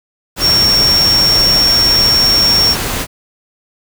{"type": "tone in noise", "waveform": "sine", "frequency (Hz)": 5510, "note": "F8", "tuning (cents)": -24, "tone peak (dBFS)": -8, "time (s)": [0.4, 2.76], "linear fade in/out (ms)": 50, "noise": "pink", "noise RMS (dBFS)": -18, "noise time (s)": [0.36, 3.07], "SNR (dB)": 7, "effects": []}